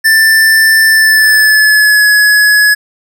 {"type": "tone with pitch glide", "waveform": "square", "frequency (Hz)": [1774, 1691], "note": ["A6", "G#6"], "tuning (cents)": [14, 31], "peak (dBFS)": -5, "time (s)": [0.04, 2.75], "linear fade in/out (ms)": 20, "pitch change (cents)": -83, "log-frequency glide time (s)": [0.87, 2.07], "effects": []}